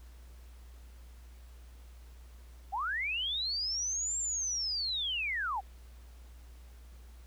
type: linear two-way sweep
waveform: sine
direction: up then down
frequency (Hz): 713 to 7480 to 713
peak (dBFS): -31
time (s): 2.72-5.61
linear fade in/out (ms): 20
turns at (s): 4.18
effects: added 60 Hz sine -49 dBFS peak until 7.26 s + pink hiss -63 dBFS RMS until 7.26 s